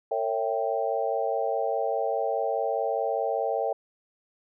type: chord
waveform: sine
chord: A# diminished seventh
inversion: none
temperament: equal with one note detuned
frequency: 454.7 / 554.4 / 659.3 / 784 Hz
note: A#4 / C#5 / E5 / G5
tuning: -43 / 0 / 0 / 0 cents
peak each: -30 dBFS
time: 0.11-3.73 s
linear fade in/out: 5 ms
effects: none